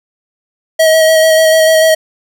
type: tone with vibrato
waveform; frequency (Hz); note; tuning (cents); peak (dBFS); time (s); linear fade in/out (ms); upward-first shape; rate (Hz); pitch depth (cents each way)
square; 638; D#5; +43; -6; 0.79-1.95; 10; square; 6.8; 14
effects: none